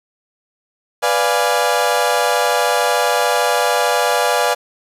30% pulse chord, B diminished seventh, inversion none, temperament equal, 493.9 / 587.3 / 698.5 / 830.6 Hz, B4 / D5 / F5 / Ab5, 0 / 0 / 0 / 0 cents, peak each -17 dBFS, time 1.02-4.55 s, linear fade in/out 20 ms, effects resampled to 32000 Hz + 7-bit

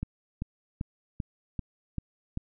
click train, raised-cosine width 5 ms, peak -19 dBFS, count 7, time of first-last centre 0.03-2.374 s, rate 2.56 Hz, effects none

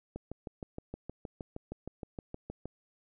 click train, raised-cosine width 2 ms, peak -26 dBFS, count 17, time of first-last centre 0.16-2.656 s, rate 6.41 Hz, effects none

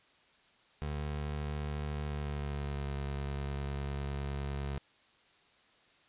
25% pulse tone with pitch glide, 74 to 69.85 Hz, D2 to C#2, +14 to +14 cents, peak -31 dBFS, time 0.82-4.78 s, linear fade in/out 0 ms, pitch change -100 cents, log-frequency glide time 2.01-2.93 s, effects white hiss -65 dBFS RMS until 6.08 s + resampled to 8000 Hz

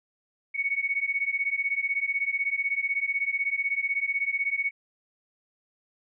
sine beating tone pair, 2217 / 2233 Hz, C#7 / C#7, 0 / +12 cents, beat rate 16 Hz, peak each -28 dBFS, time 0.54-4.71 s, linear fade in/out 20 ms, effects none

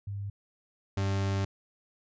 sine / 40% pulse tone pair in turn, 100.3 / 97.95 Hz, G2 / G2, +40 / -1 cents, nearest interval unison, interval 41 cents, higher first, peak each -33 / -26 dBFS, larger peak second, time 0.07-0.3 / 0.97-1.45 s, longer second, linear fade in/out 5 ms, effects resampled to 16000 Hz

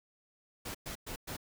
pink noise bursts, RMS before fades -41 dBFS, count 4, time 0.65-1.368 s, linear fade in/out 10 ms, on 97 ms, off 110 ms, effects none

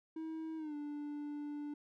triangle tone with pitch glide, 320 to 293.4 Hz, D#4 to D4, +49 to -2 cents, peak -38 dBFS, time 0.16-1.74 s, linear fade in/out 5 ms, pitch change -151 cents, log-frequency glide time 0.57-0.75 s, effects none

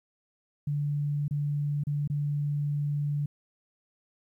sine tone with dropouts, 145.6 Hz, D3, 15 cents flat, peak -26 dBFS, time 0.67-3.26 s, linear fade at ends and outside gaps 5 ms, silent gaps 1.281-1.309 / 1.837-1.869 / 2.076-2.099 s, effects 11-bit

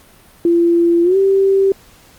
sine tone with pitch glide, 340.9 to 389.3 Hz, F4 to G4, -42 to -12 cents, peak -9 dBFS, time 0.45-1.72 s, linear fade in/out 2 ms, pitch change +230 cents, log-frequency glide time 1.03-1.17 s, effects pink hiss -46 dBFS RMS until 2.18 s + Opus 48 kbps

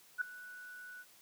sine tone with ADSR envelope, 1480 Hz, F#6, in tune, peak -28 dBFS, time 0.18-1.05 s, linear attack 33 ms, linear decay 3 ms, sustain -19 dB, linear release 45 ms, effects white hiss -62 dBFS RMS until 1.21 s + high-pass 100 Hz 12 dB/octave

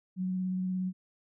sine tone with vibrato, 185 Hz, F#3, in tune, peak -29 dBFS, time 0.16-0.93 s, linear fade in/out 50 ms, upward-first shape square, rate 17 Hz, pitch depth 11 cents each way, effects none

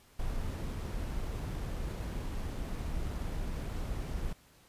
brown noise with sample-and-hold, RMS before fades -36 dBFS, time 0.19-4.33 s, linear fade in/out 5 ms, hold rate 11025 Hz, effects pink hiss -62 dBFS RMS until 4.68 s + resampled to 32000 Hz

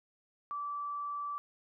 sine tone, 1160 Hz, D6, 22 cents flat, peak -35 dBFS, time 0.51-1.38 s, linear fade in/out 0 ms, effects none

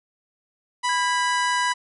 harmonic tone, 987.8 Hz, B5, in tune, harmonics 1 / 2 / 3 / 4 / 5 / 6 / 7 / 8 / 9 / 10, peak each -22 / -28 / -32 / -34 / -36 / -38 / -39 / -40 / -41 / -42 dBFS, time 0.83-1.74 s, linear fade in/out 20 ms
sine tone with vibrato, 1628 Hz, G#6, 35 cents flat, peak -27 dBFS, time 0.89-1.72 s, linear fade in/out 2 ms, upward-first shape sine, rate 5.4 Hz, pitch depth 9 cents each way
effects none

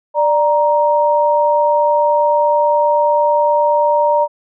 sine tone pair together, 590.8 / 937 Hz, D5 / A#5, +10 / +9 cents, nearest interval minor sixth, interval 799 cents, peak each -13 dBFS, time 0.14-4.28 s, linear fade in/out 50 ms, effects none

